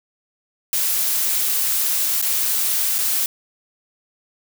blue noise with dropouts, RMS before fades -20 dBFS, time 0.73-3.26 s, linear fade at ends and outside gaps 1 ms, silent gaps 2.215-2.224 / 2.983-2.987 s, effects none

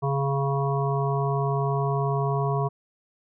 harmonic tone, 138.59 Hz, C#3, in tune, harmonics 1 / 3 / 5 / 7 / 8, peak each -24 / -29 / -31 / -32 / -33 dBFS, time 0.02-2.69 s, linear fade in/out 20 ms, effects none

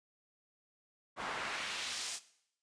pink noise with band-pass filter sweep, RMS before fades -40 dBFS, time 1.16-2.2 s, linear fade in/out 50 ms, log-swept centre 920 to 7300 Hz, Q 1, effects noise-tail reverb RT60 0.7 s tail -17 dB re dry + resampled to 22050 Hz

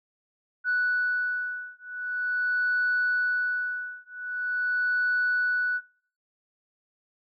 sine beating tone pair, 1480 / 1480.44 Hz, F#6 / F#6, 0 / +1 cents, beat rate 0.44 Hz, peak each -27 dBFS, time 0.64-5.81 s, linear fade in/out 50 ms, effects noise-tail reverb RT60 0.6 s tail -25 dB re dry + tanh soft clip ceiling -18 dBFS

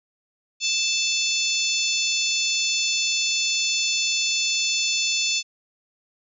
harmonic tone, 879 Hz, A5, 2 cents flat, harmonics 3 / 4 / 5 / 6 / 7 / 8, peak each -26 / -27 / -28 / -29 / -29 / -30 dBFS, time 0.6-5.43 s, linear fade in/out 50 ms, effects none

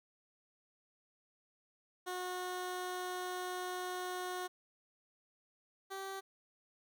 15% pulse tone pair in turn, 363.8 / 387.6 Hz, F#4 / G4, -29 / -20 cents, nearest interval minor second, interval 109 cents, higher second, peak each -32 / -35 dBFS, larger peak first, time 2.06-4.48 / 5.9-6.21 s, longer first, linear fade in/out 20 ms, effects none

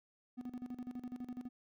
triangle tone with tremolo, 247.9 Hz, B3, 7 cents sharp, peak -38 dBFS, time 0.37-1.49 s, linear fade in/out 20 ms, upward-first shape square, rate 12 Hz, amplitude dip 80%, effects none

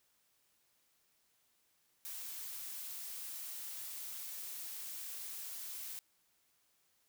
blue noise, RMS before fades -45 dBFS, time 2.05-5.99 s, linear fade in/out 0 ms, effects white hiss -75 dBFS RMS until 7.08 s

